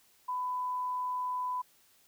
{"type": "tone", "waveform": "sine", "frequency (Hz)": 1000, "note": "B5", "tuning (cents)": 21, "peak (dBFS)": -31, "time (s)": [0.28, 1.62], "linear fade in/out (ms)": 10, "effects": ["white hiss -65 dBFS RMS until 2.07 s"]}